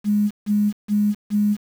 sine tone bursts, 207.7 Hz, G#3, in tune, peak -15 dBFS, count 4, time 0.04-1.57 s, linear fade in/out 50 ms, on 270 ms, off 150 ms, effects 7-bit

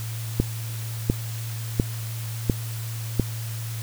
click train, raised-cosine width 3 ms, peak -6 dBFS, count 5, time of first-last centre 0.4-3.197 s, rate 1.43 Hz, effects added 113 Hz sine -29 dBFS peak until 3.82 s + white hiss -39 dBFS RMS until 3.82 s

